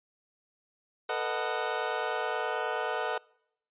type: chord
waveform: 25% pulse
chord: B dominant seventh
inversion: third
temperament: just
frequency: 444.5 / 493.9 / 617.4 / 740.8 Hz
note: A4 / B4 / D#5 / F#5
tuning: +18 / 0 / -14 / +2 cents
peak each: -31 / -32 / -32 / -31 dBFS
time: 1.09-3.18 s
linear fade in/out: 5 ms
effects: noise-tail reverb RT60 0.8 s tail -26 dB re dry + resampled to 8000 Hz